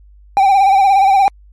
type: tone with vibrato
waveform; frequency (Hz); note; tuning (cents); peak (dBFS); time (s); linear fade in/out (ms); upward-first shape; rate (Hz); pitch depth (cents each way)
triangle; 784; G5; 0; -5; 0.37-1.28; 0; sine; 17; 56
effects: added 50 Hz sine -40 dBFS peak until 1.52 s + MP3 64 kbps